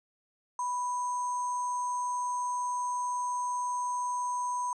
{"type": "tone with sample-and-hold", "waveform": "sine", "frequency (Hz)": 987.8, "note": "B5", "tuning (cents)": 0, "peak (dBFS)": -29, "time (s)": [0.59, 4.73], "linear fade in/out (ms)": 2, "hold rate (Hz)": 7350, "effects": ["resampled to 24000 Hz"]}